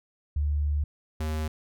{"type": "tone pair in turn", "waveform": ["sine", "square"], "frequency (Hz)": [73.4, 77.76], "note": ["D2", "D#2"], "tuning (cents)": [0, 0], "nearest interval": "minor second", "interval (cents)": 100, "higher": "second", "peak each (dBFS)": [-23, -28], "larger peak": "first", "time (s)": [[0.36, 0.84], [1.2, 1.48]], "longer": "first", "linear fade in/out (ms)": 5, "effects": []}